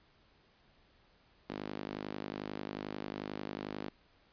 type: tone with high-pass filter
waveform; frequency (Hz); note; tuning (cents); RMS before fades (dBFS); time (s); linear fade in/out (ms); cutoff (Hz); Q
sawtooth; 51.2; G#1; -24; -42; 1.49-3.89; 0; 260; 1.5
effects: pink hiss -67 dBFS RMS until 4.32 s + resampled to 11025 Hz